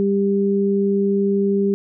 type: tone pair together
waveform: sine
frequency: 198.68 / 397.1 Hz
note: G3 / G4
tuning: +24 / +22 cents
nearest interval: octave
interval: 1198 cents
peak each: -18 dBFS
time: 0-1.74 s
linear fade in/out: 0 ms
effects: none